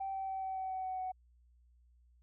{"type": "tone with pitch steps", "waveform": "sine", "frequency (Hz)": [776, 771.5, 767.1, 762.7, 758.3, 753.9, 749.6, 745.2], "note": ["G5", "G5", "G5", "G5", "F#5", "F#5", "F#5", "F#5"], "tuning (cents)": [-18, -28, -38, -48, 42, 32, 22, 12], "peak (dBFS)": -35, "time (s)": [0, 1.12], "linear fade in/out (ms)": 10, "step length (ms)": 140, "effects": ["tanh soft clip ceiling -31 dBFS", "added 60 Hz sine -63 dBFS peak until 2.22 s"]}